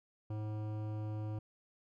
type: tone with hard clipping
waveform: sine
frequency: 107.1 Hz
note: A2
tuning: 46 cents flat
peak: -39 dBFS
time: 0.3-1.39 s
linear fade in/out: 5 ms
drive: 15 dB
effects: none